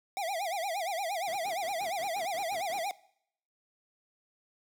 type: tone with vibrato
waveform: square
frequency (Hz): 727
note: F#5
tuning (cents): -31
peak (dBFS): -32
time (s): 0.17-2.91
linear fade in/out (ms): 0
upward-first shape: sine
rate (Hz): 8.6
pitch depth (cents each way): 210
type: noise with tremolo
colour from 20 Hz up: brown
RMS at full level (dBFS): -41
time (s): 1.27-2.88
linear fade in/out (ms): 10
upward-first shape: square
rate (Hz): 5.6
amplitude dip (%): 75
effects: noise-tail reverb RT60 0.7 s tail -21 dB re dry + high-pass 300 Hz 12 dB/octave